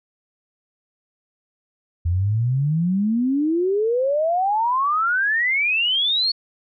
sine exponential sweep, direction up, 82.6 to 4435 Hz, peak -17 dBFS, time 2.05-6.32 s, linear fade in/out 10 ms, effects none

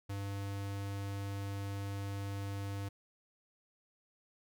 square tone, 99.5 Hz, G2, 26 cents sharp, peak -38 dBFS, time 0.09-2.89 s, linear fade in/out 10 ms, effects none

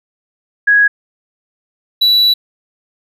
sine / triangle tone pair in turn, 1661.2 / 3940 Hz, G#6 / B7, 0 / -5 cents, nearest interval octave + minor third, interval 1495 cents, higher second, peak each -6 dBFS, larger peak neither, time 0.67-0.88 / 2.01-2.34 s, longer second, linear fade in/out 10 ms, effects none

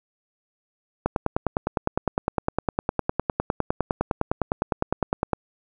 click train, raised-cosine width 1 ms, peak -7 dBFS, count 43, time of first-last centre 1.06-5.333 s, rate 9.83 Hz, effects none

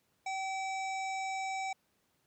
harmonic tone with a mistuned harmonic, 768 Hz, G5, 36 cents flat, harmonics 1 / 3 / 5 / 7 / 9 / 10, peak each -35 / -40 / -51 / -53 / -52 / -54 dBFS, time 0.26-1.73 s, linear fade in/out 5 ms, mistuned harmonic 9, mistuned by -48 cents, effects pink hiss -75 dBFS RMS until 2.26 s + high-pass 80 Hz 12 dB/octave

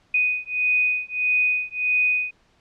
sine beating tone pair, 2489 / 2490.6 Hz, D#7 / D#7, 0 / +1 cents, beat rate 1.6 Hz, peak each -22 dBFS, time 0.14-2.31 s, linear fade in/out 5 ms, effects pink hiss -61 dBFS RMS until 2.6 s + low-pass 5000 Hz 12 dB/octave

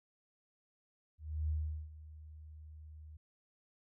sine tone with ADSR envelope, 77.1 Hz, D#2, 15 cents flat, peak -31 dBFS, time 1.18-3.17 s, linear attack 310 ms, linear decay 400 ms, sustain -18 dB, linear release 5 ms, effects none

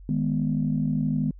sine chord, G# minor, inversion second, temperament equal, 155.56 / 207.7 / 246.9 Hz, D#3 / G#3 / B3, 0 / 0 / 0 cents, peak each -25 / -27 / -26 dBFS, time 0.09-1.31 s, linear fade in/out 2 ms, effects tanh soft clip ceiling -13 dBFS + added 46 Hz sine -42 dBFS peak until 1.39 s

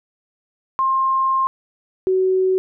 sine tone pair in turn, 1061 / 375.1 Hz, C6 / F#4, +24 / +24 cents, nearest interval octave + tritone, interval 1800 cents, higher first, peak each -15 / -14 dBFS, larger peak second, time 0.79-1.47 / 2.07-2.58 s, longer first, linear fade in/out 0 ms, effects none

